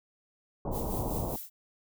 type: low-pass noise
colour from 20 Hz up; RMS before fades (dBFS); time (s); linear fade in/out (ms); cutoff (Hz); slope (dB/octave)
pink; -33; 0.65-1.36; 2; 1000; 48
type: noise with tremolo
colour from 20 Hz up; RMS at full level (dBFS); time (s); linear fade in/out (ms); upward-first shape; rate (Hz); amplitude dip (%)
violet; -39; 0.71-1.5; 50; sine; 5; 50
effects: none